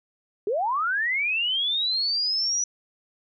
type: linear sweep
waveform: sine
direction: up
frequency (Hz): 378.7 to 5920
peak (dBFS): -22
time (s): 0.47-2.64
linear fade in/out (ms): 2
effects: none